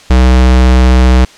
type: tone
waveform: square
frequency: 63.2 Hz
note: B1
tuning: 41 cents sharp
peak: -4 dBFS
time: 0.1-1.25 s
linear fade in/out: 5 ms
effects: white hiss -37 dBFS RMS until 1.37 s + low-pass 6000 Hz 12 dB/octave